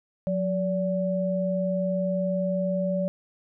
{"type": "tone pair together", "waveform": "sine", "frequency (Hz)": [181.43, 576], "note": ["F#3", "D5"], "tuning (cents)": [-34, -34], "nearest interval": "octave + minor sixth", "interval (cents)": 2000, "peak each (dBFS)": -26, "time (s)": [0.27, 3.08], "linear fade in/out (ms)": 0, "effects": []}